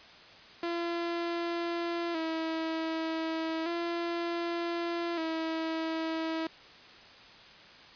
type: tone with vibrato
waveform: sawtooth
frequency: 332 Hz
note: E4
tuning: 12 cents sharp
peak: -27 dBFS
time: 0.63-6.47 s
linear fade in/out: 2 ms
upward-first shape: square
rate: 0.33 Hz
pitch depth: 47 cents each way
effects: white hiss -52 dBFS RMS until 7.95 s + resampled to 11025 Hz